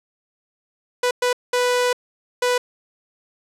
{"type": "tone bursts at uneven times", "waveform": "sawtooth", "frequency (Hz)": 493.9, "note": "B4", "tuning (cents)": 0, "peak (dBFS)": -13, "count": 4, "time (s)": [[1.03, 1.11], [1.22, 1.33], [1.53, 1.93], [2.42, 2.58]], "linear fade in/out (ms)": 5, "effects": ["low-pass 10000 Hz 12 dB/octave"]}